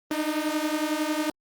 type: beating tone pair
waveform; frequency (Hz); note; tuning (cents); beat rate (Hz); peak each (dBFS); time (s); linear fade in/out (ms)
sawtooth; 300.9 / 311.9; D4 / D#4; +42 / +4; 11; -24; 0.11-1.3; 2
effects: Opus 24 kbps